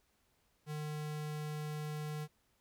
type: tone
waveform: square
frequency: 151.4 Hz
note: D#3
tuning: 47 cents flat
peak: -39 dBFS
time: 0.66-2.28 s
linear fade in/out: 50 ms
effects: pink hiss -75 dBFS RMS until 2.6 s